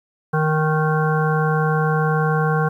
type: harmonic tone with a mistuned harmonic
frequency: 155.56 Hz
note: D#3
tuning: in tune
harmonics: 1 / 3 / 5 / 7 / 9 / 10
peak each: -18 / -23 / -25 / -26 / -28 / -28 dBFS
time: 0.33-2.69 s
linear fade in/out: 10 ms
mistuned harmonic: 10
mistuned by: -16 cents
effects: 9-bit